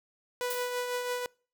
sawtooth tone with tremolo, 493 Hz, B4, 3 cents flat, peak -25 dBFS, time 0.41-1.26 s, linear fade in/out 0 ms, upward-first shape triangle, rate 6 Hz, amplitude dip 45%
blue noise with exponential decay, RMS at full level -34 dBFS, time 0.5-0.84 s, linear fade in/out 5 ms, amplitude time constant 72 ms
effects noise-tail reverb RT60 0.4 s tail -26 dB re dry

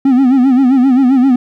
triangle tone with vibrato, 260 Hz, C4, 11 cents flat, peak -4 dBFS, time 0.05-1.36 s, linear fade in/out 5 ms, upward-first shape sine, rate 7.6 Hz, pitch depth 110 cents each way, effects none

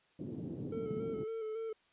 white band-pass noise, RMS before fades -42 dBFS, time 0.19-1.24 s, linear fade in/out 5 ms, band 110 to 330 Hz, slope 24 dB/octave
triangle tone with vibrato, 442.5 Hz, A4, 10 cents sharp, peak -35 dBFS, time 0.72-1.73 s, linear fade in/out 5 ms, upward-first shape square, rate 3.6 Hz, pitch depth 31 cents each way
effects white hiss -70 dBFS RMS until 1.92 s + resampled to 8000 Hz

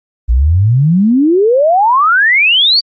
sine exponential sweep, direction up, 54.9 to 4699 Hz, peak -6 dBFS, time 0.28-2.81 s, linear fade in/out 20 ms, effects Opus 32 kbps

